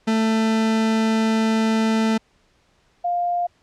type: tone pair in turn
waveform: 40% pulse / sine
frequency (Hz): 221.7 / 702.3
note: A3 / F5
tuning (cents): +13 / +10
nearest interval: octave + minor sixth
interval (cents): 1997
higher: second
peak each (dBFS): -16 / -19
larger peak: first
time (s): 0.07-2.18 / 3.04-3.47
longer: first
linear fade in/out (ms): 10
effects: pink hiss -61 dBFS RMS until 3.62 s + low-pass 6000 Hz 12 dB/octave